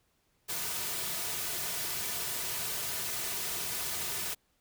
white noise with comb filter, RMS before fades -35 dBFS, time 0.48-4.35 s, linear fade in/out 20 ms, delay 3.7 ms, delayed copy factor -0.55, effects pink hiss -73 dBFS RMS until 4.6 s

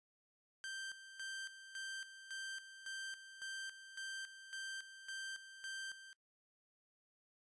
sawtooth tone with tremolo, 1568 Hz, G6, in tune, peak -40 dBFS, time 0.64-6.13 s, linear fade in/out 0 ms, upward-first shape square, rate 1.8 Hz, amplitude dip 70%, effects noise-tail reverb RT60 0.1 s tail -21 dB re dry + resampled to 22050 Hz

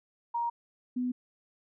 sine tone pair in turn, 941 / 249.2 Hz, A#5 / B3, +16 / +16 cents, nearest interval octave + major seventh, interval 2300 cents, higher first, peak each -28 dBFS, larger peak neither, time 0.34-0.5 / 0.96-1.12 s, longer neither, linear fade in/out 10 ms, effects none

